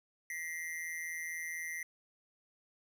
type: ring-modulated tone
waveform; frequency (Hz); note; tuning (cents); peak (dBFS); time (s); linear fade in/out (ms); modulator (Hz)
square; 2000; B6; +21; -36; 0.3-1.83; 2; 82.1
effects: none